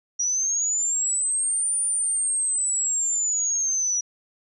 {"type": "linear two-way sweep", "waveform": "sine", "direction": "up then down", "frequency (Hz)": [5760, 9340, 5810], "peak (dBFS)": -21, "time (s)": [0.19, 4.01], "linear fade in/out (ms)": 10, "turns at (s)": 1.79, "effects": []}